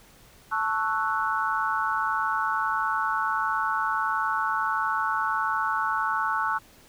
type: chord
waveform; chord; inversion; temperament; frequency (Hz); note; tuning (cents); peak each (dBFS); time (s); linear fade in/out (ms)
sine; F# minor seventh; first; equal; 880 / 1108.7 / 1318.5 / 1480; A5 / C#6 / E6 / F#6; 0 / 0 / 0 / 0; -29; 0.51-6.59; 20
effects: pink hiss -54 dBFS RMS until 6.88 s